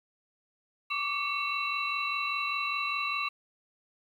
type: tone cluster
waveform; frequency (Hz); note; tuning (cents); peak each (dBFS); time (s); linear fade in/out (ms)
sine; 1129 / 1174 / 2220 / 2704 / 3964; C#6 / D6 / C#7 / E7 / B7; +31 / -1 / +2 / +43 / +6; -38 / -34 / -39 / -32 / -39; 0.9-3.29; 10
effects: 10-bit